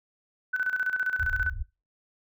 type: tone with tremolo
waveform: sine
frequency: 1507 Hz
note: F#6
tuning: 31 cents sharp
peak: -23 dBFS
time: 0.53-1.5 s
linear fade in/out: 10 ms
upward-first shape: square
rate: 15 Hz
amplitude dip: 70%
type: low-pass noise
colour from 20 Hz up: white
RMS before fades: -33 dBFS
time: 1.19-1.64 s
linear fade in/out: 10 ms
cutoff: 100 Hz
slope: 96 dB/octave
effects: noise-tail reverb RT60 0.3 s tail -23 dB re dry